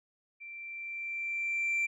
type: tone with level ramp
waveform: sine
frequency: 2351 Hz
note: D7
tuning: 1 cent sharp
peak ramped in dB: -43 to -24 dBFS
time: 0.4-1.87 s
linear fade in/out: 20 ms
effects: tanh soft clip ceiling -26 dBFS